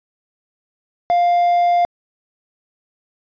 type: tone with quantisation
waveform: triangle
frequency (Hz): 700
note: F5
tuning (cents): +4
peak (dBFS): -10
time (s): 1.1-1.85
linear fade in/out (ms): 0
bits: 6
effects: resampled to 11025 Hz